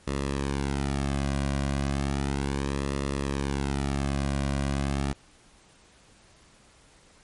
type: tone with flanger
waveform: sawtooth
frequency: 69.3 Hz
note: C#2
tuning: in tune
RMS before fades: -28 dBFS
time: 0.07-5.13 s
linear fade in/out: 5 ms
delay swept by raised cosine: 1.3 to 2.3 ms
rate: 0.34 Hz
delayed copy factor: -0.7
effects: pink hiss -57 dBFS RMS until 7.23 s + MP3 48 kbps